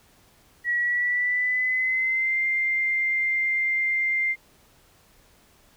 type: tone with pitch glide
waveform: sine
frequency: 1923 to 2097 Hz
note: B6 to C7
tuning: -47 to +3 cents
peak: -21 dBFS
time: 0.64-4.36 s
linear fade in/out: 50 ms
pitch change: +150 cents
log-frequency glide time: 0.78-2.41 s
effects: pink hiss -58 dBFS RMS until 5.76 s